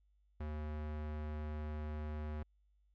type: tone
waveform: square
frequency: 75.9 Hz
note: D#2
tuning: 42 cents flat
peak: -40 dBFS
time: 0.4-2.43 s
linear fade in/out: 5 ms
effects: added 50 Hz sine -69 dBFS peak until 2.94 s + low-pass 2000 Hz 12 dB/octave